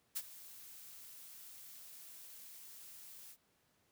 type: noise with ADSR envelope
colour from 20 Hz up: blue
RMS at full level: -37 dBFS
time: 0.15-3.37 s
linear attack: 21 ms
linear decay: 44 ms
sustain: -17 dB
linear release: 59 ms
effects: pink hiss -75 dBFS RMS until 3.91 s + high-pass 80 Hz 12 dB/octave